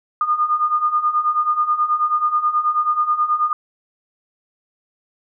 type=beating tone pair; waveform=sine; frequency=1214 / 1223.3 Hz; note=D#6 / D#6; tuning=-43 / -30 cents; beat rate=9.3 Hz; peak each=-21 / -17 dBFS; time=0.21-3.53 s; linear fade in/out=2 ms; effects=none